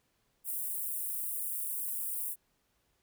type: high-pass noise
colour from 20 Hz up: white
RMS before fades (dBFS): -36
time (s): 0.44-2.36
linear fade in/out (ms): 50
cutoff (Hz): 8900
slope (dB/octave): 48
effects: pink hiss -75 dBFS RMS until 3.02 s